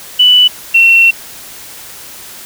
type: tone pair in turn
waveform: sine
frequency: 2975 / 2716 Hz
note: F#7 / F7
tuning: +9 / -49 cents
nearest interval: major second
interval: 158 cents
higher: first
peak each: -3 dBFS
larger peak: neither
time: 0.19-0.48 / 0.74-1.11 s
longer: second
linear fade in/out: 10 ms
effects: white hiss -31 dBFS RMS until 2.45 s